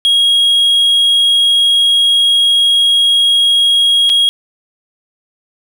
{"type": "tone with dropouts", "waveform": "triangle", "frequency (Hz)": 3287, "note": "G#7", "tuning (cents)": -19, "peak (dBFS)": -6, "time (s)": [0.05, 4.29], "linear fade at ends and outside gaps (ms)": 0, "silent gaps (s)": [4.094, 4.099], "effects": []}